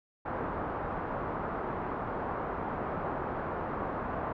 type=low-pass noise; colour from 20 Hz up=white; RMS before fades=-35 dBFS; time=0.25-4.33 s; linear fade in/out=10 ms; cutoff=1200 Hz; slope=24 dB/octave; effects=none